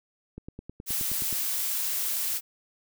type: click train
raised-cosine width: 3 ms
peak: -26 dBFS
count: 10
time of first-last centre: 0.38-1.327 s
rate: 9.5 Hz
type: noise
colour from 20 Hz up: blue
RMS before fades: -29 dBFS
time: 0.86-2.41 s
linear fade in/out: 50 ms
effects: none